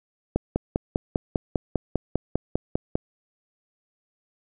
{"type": "click train", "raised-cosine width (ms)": 2, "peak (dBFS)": -8, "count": 14, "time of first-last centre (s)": [0.36, 2.955], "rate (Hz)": 5.01, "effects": []}